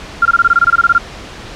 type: tone bursts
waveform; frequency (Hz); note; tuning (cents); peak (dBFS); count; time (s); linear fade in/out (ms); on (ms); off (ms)
sine; 1387; F6; -12; -5; 14; 0.22-0.982; 5; 34; 22
effects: pink hiss -30 dBFS RMS until 1.55 s + low-pass 5000 Hz 12 dB/octave